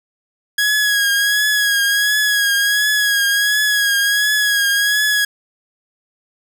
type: tone with vibrato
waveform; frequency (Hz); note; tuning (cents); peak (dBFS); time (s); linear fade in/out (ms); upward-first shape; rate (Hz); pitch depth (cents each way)
sawtooth; 1661.2; G#6; 0; -10; 0.58-5.25; 5; triangle; 1.4; 48
effects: none